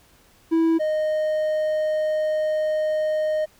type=tone pair in turn; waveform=triangle; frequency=327.3 / 617.9 Hz; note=E4 / D#5; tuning=-12 / -12 cents; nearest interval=major seventh; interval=1100 cents; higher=second; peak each=-14 / -18 dBFS; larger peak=first; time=0.51-0.79 / 0.79-3.46 s; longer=second; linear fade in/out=20 ms; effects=pink hiss -56 dBFS RMS until 3.59 s